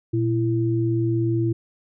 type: tone pair together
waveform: sine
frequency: 118.2 / 334.6 Hz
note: A#2 / E4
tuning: +24 / +26 cents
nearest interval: octave + tritone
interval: 1802 cents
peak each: -21 / -22 dBFS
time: 0.13-1.53 s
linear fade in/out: 10 ms
effects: none